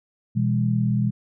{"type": "chord", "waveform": "sine", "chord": "E major", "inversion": "second", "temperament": "equal with one note detuned", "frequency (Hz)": [123.47, 164.81, 203.6], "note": ["B2", "E3", "G#3"], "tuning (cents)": [0, 0, -34], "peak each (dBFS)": [-21, -27, -23], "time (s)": [0.35, 1.11], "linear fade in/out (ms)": 20, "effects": []}